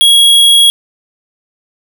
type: tone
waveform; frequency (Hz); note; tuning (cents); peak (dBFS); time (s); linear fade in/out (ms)
square; 3312; G#7; -5; -4; 0.01-0.7; 0
effects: none